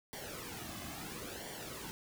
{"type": "noise with flanger", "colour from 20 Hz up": "pink", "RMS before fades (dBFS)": -45, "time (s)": [0.13, 1.91], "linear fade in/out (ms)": 0, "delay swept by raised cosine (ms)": [0.77, 2.17], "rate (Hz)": 0.74, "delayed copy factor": -0.7, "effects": []}